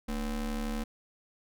square ring-modulated tone, 130.81 Hz, C3, in tune, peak -29 dBFS, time 0.08-0.84 s, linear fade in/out 10 ms, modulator 94.7 Hz, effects none

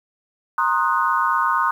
sine chord, C half-diminished seventh, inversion third, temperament equal with one note detuned, 932.3 / 1060.5 / 1244.5 / 1480 Hz, Bb5 / C6 / Eb6 / Gb6, 0 / +23 / 0 / 0 cents, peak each -23 / -21 / -21 / -24 dBFS, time 0.58-1.71 s, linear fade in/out 2 ms, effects 8-bit

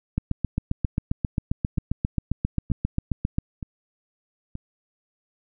two click trains, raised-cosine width 5 ms, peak -10 / -20 dBFS, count 25 / 5, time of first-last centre 0.18-3.384 / 0.85-4.554 s, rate 7.49 / 1.08 Hz, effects none

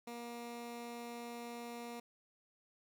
15% pulse tone, 237 Hz, A#3, 29 cents sharp, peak -38 dBFS, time 0.07-2 s, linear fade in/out 5 ms, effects none

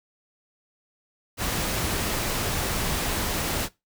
pink noise, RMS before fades -27 dBFS, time 1.37-3.69 s, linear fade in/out 50 ms, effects noise-tail reverb RT60 0.2 s tail -19 dB re dry

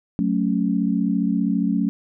sine chord, F# minor, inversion none, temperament equal, 185 / 220 / 277.2 Hz, F#3 / A3 / C#4, 0 / 0 / 0 cents, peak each -22 / -22 / -23 dBFS, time 0.19-1.89 s, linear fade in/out 0 ms, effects none

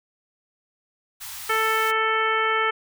white band-stop noise, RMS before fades -36 dBFS, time 1.2-1.92 s, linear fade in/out 20 ms, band 130 to 740 Hz, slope 48 dB/octave
harmonic tone, 441.7 Hz, A4, 7 cents sharp, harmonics 1 / 2 / 3 / 4 / 5 / 6 / 7, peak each -27 / -29 / -23 / -27 / -27 / -38 / -33 dBFS, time 1.49-2.71 s, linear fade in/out 10 ms
effects none

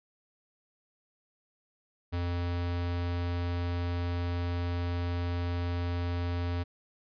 square tone, 87.31 Hz, F2, in tune, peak -30 dBFS, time 2.12-6.64 s, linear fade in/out 20 ms, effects resampled to 11025 Hz

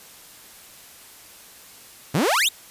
sawtooth exponential sweep, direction up, 124 to 4021 Hz, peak -14 dBFS, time 2.14-2.49 s, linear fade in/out 10 ms, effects white hiss -46 dBFS RMS until 2.7 s + resampled to 32000 Hz

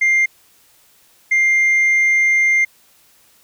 sine tone pair in turn, 2100 / 2100 Hz, C7 / C7, +6 / +6 cents, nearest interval unison, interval 0 cents, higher neither, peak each -9 dBFS, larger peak neither, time 0.01-0.26 / 1.31-2.65 s, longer second, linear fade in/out 10 ms, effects tanh soft clip ceiling -10 dBFS + white hiss -53 dBFS RMS until 3.43 s

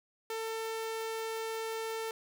sawtooth tone, 447.2 Hz, A4, 28 cents sharp, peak -31 dBFS, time 0.3-2.11 s, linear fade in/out 2 ms, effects none

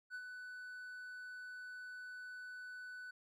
triangle tone with ADSR envelope, 1494 Hz, F#6, 16 cents sharp, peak -40 dBFS, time 0.1-3.11 s, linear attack 47 ms, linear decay 60 ms, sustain -5 dB, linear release 6 ms, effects none

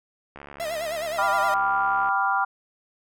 click train, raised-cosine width 0.5 ms, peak -25 dBFS, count 124, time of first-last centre 0.36-2.088 s, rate 71.2 Hz
45% pulse tone with vibrato, 646 Hz, E5, 35 cents flat, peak -27 dBFS, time 0.6-1.54 s, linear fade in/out 0 ms, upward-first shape sine, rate 9.6 Hz, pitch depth 110 cents each way
sine chord, G dominant seventh, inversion none, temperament equal with one note detuned, 784 / 987.8 / 1180.8 / 1396.9 Hz, G5 / B5 / D6 / F6, 0 / 0 / +9 / 0 cents, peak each -25 / -26 / -27 / -25 dBFS, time 1.18-2.45 s, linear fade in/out 10 ms
effects none

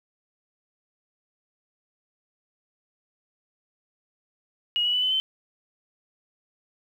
sine tone with pitch steps, 2890 / 2935 / 2982 / 3028 / 3076 Hz, F#7 / F#7 / F#7 / F#7 / G7, -41 / -15 / +13 / +39 / -33 cents, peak -21 dBFS, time 4.76-5.2 s, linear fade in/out 0 ms, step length 88 ms, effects 9-bit

